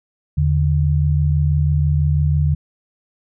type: tone pair together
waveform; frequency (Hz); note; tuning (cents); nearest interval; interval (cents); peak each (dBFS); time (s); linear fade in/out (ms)
sine; 80.76 / 146.83; E2 / D3; -35 / 0; minor seventh; 1035; -16; 0.37-2.55; 10
effects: none